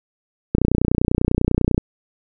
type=click train; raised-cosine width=3 ms; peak=-3 dBFS; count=38; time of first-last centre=0.55-1.779 s; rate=30.1 Hz; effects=none